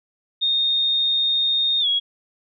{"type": "tone with pitch glide", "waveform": "sine", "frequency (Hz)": [3683, 3319], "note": ["A#7", "G#7"], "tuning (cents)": [-22, -2], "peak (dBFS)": -17, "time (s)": [0.41, 2], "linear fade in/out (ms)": 20, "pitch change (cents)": -180, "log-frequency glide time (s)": [1.8, 1.87], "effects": []}